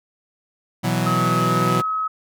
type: chord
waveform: sawtooth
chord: B suspended fourth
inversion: none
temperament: equal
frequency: 123.47 / 164.81 / 185 Hz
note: B2 / E3 / F#3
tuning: 0 / 0 / 0 cents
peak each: -19 dBFS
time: 0.83-1.82 s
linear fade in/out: 20 ms
type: tone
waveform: sine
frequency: 1279 Hz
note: D#6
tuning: 47 cents sharp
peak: -20 dBFS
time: 1.06-2.08 s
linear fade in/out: 10 ms
effects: none